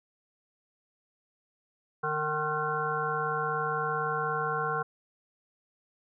harmonic tone with a mistuned harmonic, 152.9 Hz, D#3, 30 cents flat, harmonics 1 / 3 / 5 / 7 / 9 / 10, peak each -38 / -34 / -35 / -33 / -33 / -38 dBFS, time 2.03-4.83 s, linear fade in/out 10 ms, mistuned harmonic 10, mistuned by -33 cents, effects none

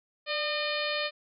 harmonic tone with a mistuned harmonic, 607 Hz, D#5, 43 cents flat, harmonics 1 / 2 / 3 / 4 / 5 / 6 / 7 / 8, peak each -33 / -38 / -36 / -35 / -38 / -38 / -37 / -43 dBFS, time 0.26-1.11 s, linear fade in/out 50 ms, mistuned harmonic 1, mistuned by -46 cents, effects none

